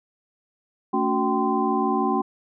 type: tone cluster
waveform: sine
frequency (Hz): 222.7 / 283.1 / 369.5 / 777 / 1033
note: A3 / C#4 / F#4 / G5 / C6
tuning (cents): +21 / +37 / -2 / -16 / -22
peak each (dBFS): -26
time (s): 0.93-2.22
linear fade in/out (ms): 10
effects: none